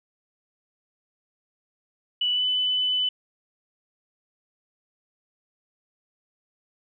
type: tone with pitch glide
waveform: sine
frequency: 2960 to 3003 Hz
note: F#7 to F#7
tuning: 0 to +25 cents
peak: -21 dBFS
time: 2.21-3.09 s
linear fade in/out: 5 ms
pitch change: +25 cents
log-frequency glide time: 2.32-2.43 s
effects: none